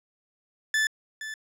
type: tone with echo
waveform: 40% pulse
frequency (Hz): 1747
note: A6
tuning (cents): -13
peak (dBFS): -21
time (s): 0.74-0.87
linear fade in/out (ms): 2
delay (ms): 470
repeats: 1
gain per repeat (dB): -12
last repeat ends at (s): 1.34
effects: low-pass 10000 Hz 12 dB/octave